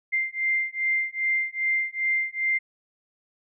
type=beating tone pair; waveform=sine; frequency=2093 / 2095.5 Hz; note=C7 / C7; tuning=0 / +2 cents; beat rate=2.5 Hz; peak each=-26 dBFS; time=0.12-2.59 s; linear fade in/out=20 ms; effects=none